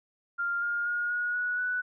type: tone with pitch steps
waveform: sine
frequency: 1396.9 / 1413.9 / 1431.2 / 1448.7 / 1466.3 / 1484.2 Hz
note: F6 / F6 / F6 / F#6 / F#6 / F#6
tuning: 0 / +21 / +42 / -37 / -16 / +5 cents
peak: -27 dBFS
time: 0.38-1.82 s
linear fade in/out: 20 ms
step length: 240 ms
effects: none